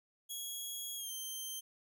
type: tone with pitch glide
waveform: 10% pulse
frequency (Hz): 3322 to 3136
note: G#7 to G7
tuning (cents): 0 to 0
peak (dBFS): -33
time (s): 0.29-1.61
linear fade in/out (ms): 20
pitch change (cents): -100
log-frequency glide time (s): 0.96-1.11
effects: none